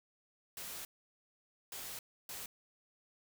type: noise bursts at uneven times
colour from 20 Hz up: white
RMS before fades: -45 dBFS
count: 3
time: 0.57-0.85 / 1.72-1.99 / 2.29-2.46 s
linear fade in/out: 2 ms
effects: none